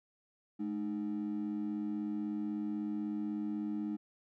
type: ring-modulated tone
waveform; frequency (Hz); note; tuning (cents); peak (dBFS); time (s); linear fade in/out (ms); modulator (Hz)
triangle; 260; C4; -11; -28; 0.59-3.97; 20; 48.1
effects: tanh soft clip ceiling -28 dBFS